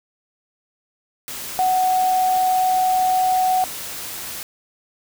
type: tone in noise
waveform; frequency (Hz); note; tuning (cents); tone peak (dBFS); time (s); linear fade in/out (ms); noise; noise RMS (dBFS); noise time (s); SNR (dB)
sine; 743; F#5; +7; -15; 1.59-3.64; 0; white; -31; 1.28-4.43; +13
effects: none